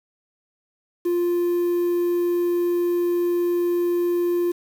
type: tone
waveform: triangle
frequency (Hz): 349.2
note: F4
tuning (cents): 0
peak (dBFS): -16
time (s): 1.05-4.52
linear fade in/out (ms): 10
effects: tanh soft clip ceiling -12 dBFS + 7-bit